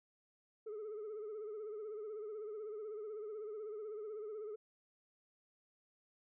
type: tone with vibrato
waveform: sine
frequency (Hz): 426.5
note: G#4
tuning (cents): +46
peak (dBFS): -40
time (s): 0.66-4.56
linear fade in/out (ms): 10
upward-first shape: sine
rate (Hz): 16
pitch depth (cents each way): 69
effects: tanh soft clip ceiling -41 dBFS